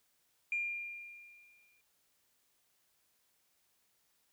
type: tone with exponential decay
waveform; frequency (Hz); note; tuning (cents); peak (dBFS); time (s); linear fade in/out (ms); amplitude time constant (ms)
sine; 2400; D7; +37; -30; 0.52-1.81; 2; 280
effects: tanh soft clip ceiling -26 dBFS + white hiss -75 dBFS RMS until 4.32 s